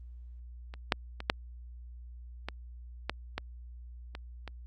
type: clicks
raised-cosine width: 0.3 ms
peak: -29 / -8 / -23 / -7 / -19 / -14 / -17 / -24 / -25 dBFS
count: 9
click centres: 0.739 / 0.922 / 1.204 / 1.299 / 2.486 / 3.096 / 3.38 / 4.151 / 4.477 s
effects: added 60 Hz sine -44 dBFS peak until 4.66 s + Opus 32 kbps